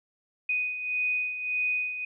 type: beating tone pair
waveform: sine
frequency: 2489 / 2490.7 Hz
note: D#7 / D#7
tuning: 0 / +1 cents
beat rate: 1.7 Hz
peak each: -34 / -27 dBFS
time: 0.49-2.05 s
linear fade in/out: 5 ms
effects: none